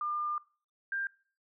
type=tone pair in turn; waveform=sine; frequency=1202 / 1591.6 Hz; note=D6 / G6; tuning=+40 / +26 cents; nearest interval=perfect fourth; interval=486 cents; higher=second; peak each=-31 / -31 dBFS; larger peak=neither; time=0.01-0.38 / 0.92-1.07 s; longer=first; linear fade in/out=2 ms; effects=noise-tail reverb RT60 0.4 s tail -21 dB re dry